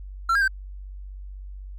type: tone with pitch steps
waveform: triangle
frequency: 1354 / 1621 / 1552 Hz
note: E6 / G#6 / G6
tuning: +46 / -42 / -18 cents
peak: -16 dBFS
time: 0.29-0.479 s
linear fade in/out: 5 ms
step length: 63 ms
effects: added 48 Hz sine -35 dBFS peak until 1.78 s